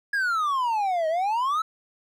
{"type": "exponential two-way sweep", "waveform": "triangle", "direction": "down then up", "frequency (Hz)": [1683, 621, 1333], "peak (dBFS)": -20, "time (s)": [0.13, 1.62], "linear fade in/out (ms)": 5, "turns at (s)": 1.08, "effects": []}